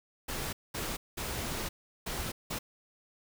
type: noise bursts at uneven times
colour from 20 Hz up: pink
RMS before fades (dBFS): -36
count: 5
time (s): 0.28-0.53 / 0.74-0.97 / 1.17-1.69 / 2.06-2.32 / 2.5-2.59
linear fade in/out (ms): 10
effects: none